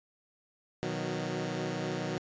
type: chord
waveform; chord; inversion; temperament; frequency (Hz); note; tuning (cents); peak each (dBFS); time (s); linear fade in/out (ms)
15% pulse; B major; none; equal with one note detuned; 123.47 / 155.56 / 183.3; B2 / D#3 / F#3; 0 / 0 / -16; -32 / -30 / -30; 0.83-2.18; 0
effects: resampled to 16000 Hz